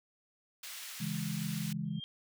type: high-pass noise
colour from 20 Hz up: pink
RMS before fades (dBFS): -45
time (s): 0.63-1.73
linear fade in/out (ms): 5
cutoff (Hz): 2100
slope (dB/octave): 12
type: chord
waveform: sine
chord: C# minor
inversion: none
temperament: equal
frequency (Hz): 138.59 / 164.81 / 207.7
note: C#3 / E3 / G#3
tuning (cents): 0 / 0 / 0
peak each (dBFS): -40 / -37 / -38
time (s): 1-2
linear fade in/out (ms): 10
type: tone with exponential growth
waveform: sine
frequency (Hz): 3200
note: G7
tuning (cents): +35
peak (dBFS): -38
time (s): 1.85-2.04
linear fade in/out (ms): 0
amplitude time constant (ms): 41
effects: none